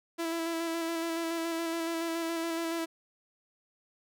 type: tone with vibrato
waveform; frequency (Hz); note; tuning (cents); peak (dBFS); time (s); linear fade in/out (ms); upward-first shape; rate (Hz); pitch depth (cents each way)
sawtooth; 331.5; E4; +10; -27; 0.18-2.86; 20; square; 7.1; 18
effects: none